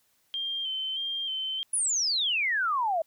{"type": "tone with vibrato", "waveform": "sine", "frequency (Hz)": 3136, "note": "G7", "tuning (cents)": 0, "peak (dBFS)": -29, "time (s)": [0.34, 1.63], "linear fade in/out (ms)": 0, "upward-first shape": "square", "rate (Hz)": 1.6, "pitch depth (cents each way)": 32}
{"type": "exponential sweep", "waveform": "sine", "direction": "down", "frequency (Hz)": [10548, 626], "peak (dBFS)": -24, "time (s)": [1.73, 3.02], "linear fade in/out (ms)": 5}
{"effects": ["white hiss -69 dBFS RMS until 3.06 s"]}